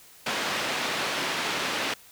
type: band-pass noise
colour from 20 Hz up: white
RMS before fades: -29 dBFS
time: 0.26-1.94 s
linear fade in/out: 5 ms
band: 180 to 3100 Hz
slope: 12 dB/octave
effects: white hiss -52 dBFS RMS until 2.11 s